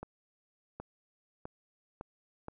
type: accelerating click train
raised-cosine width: 1 ms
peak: -27 dBFS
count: 5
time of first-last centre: 0.03-2.484 s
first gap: 770 ms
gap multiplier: 0.85
effects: none